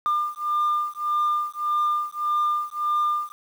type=beating tone pair; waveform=sine; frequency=1200 / 1201.7 Hz; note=D6 / D6; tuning=+37 / +39 cents; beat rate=1.7 Hz; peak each=-23 dBFS; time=0.06-3.32 s; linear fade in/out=0 ms; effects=tanh soft clip ceiling -17 dBFS + 8-bit